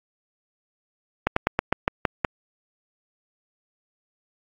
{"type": "slowing click train", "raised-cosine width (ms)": 0.5, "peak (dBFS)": -4, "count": 8, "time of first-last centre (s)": [1.27, 2.248], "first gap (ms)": 94, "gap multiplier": 1.13, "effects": ["AAC 64 kbps"]}